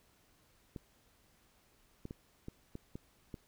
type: clicks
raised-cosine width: 3 ms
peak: -30 dBFS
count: 7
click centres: 0.762 / 2.054 / 2.109 / 2.484 / 2.754 / 2.955 / 3.342 s
effects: pink hiss -69 dBFS RMS until 3.47 s